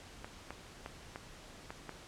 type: clicks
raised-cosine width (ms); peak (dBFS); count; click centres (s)
0.5; -27; 6; 0.245 / 0.506 / 0.861 / 1.159 / 1.705 / 1.893
effects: pink hiss -53 dBFS RMS until 2.07 s + low-pass 8000 Hz 12 dB/octave